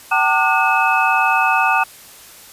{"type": "tone cluster", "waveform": "sine", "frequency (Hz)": [763, 901, 1195, 1452, 2581], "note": ["G5", "A5", "D6", "F#6", "E7"], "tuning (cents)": [-47, 41, 30, -33, -37], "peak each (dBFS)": -19, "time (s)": [0.11, 1.84], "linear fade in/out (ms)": 10, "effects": ["white hiss -41 dBFS RMS until 2.52 s", "resampled to 32000 Hz"]}